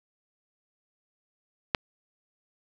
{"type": "click", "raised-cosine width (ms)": 0.3, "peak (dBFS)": -6, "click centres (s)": 1.748, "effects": []}